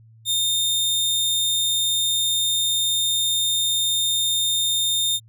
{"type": "tone", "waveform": "sawtooth", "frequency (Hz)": 3641, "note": "A#7", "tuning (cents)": -41, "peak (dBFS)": -16, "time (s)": [0.25, 5.2], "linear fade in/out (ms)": 50, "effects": ["added 112 Hz sine -47 dBFS peak until 5.28 s"]}